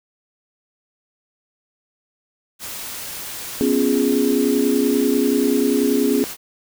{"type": "noise", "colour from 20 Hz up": "white", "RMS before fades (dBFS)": -31, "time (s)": [2.59, 6.37], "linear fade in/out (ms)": 50}
{"type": "chord", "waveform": "sine", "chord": "C# dominant seventh", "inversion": "third", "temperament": "equal", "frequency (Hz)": [246.9, 277.2, 349.2, 415.3], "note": ["B3", "C#4", "E#4", "G#4"], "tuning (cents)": [0, 0, 0, 0], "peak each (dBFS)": [-20, -19, -25, -20], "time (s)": [3.61, 6.24], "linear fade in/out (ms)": 0}
{"effects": []}